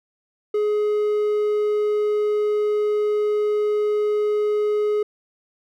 triangle tone, 420 Hz, G#4, 19 cents sharp, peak -16 dBFS, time 0.54-5.03 s, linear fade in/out 5 ms, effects none

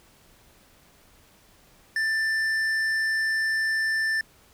sine tone with tanh clipping, 1774 Hz, A6, 14 cents sharp, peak -24 dBFS, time 1.96-4.21 s, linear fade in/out 2 ms, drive 9 dB, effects pink hiss -57 dBFS RMS until 4.53 s

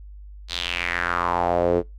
sawtooth tone with band-pass filter sweep, 87.31 Hz, F2, in tune, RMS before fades -23 dBFS, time 0.48-1.83 s, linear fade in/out 50 ms, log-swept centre 4200 to 400 Hz, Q 3.8, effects noise-tail reverb RT60 0.2 s tail -22 dB re dry + added 50 Hz sine -38 dBFS peak until 1.98 s

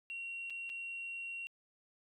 sine tone with dropouts, 2744 Hz, F7, 31 cents flat, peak -39 dBFS, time 0.1-1.47 s, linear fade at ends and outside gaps 0 ms, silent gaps 0.499-0.504 / 0.694-0.699 s, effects tanh soft clip ceiling -36 dBFS

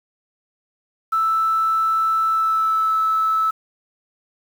sine tone with pitch glide, 1318.5 to 1307.1 Hz, E6 to E6, 0 to -15 cents, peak -15 dBFS, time 1.12-3.51 s, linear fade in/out 10 ms, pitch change -15 cents, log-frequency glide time 2.3-2.98 s, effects tanh soft clip ceiling -11 dBFS + 7-bit

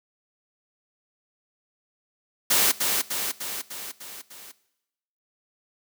white noise with echo, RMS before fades -20 dBFS, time 2.5-2.72 s, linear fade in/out 10 ms, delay 300 ms, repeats 6, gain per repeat -4 dB, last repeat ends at 4.52 s, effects noise-tail reverb RT60 0.9 s tail -19 dB re dry + high-pass 150 Hz 12 dB/octave

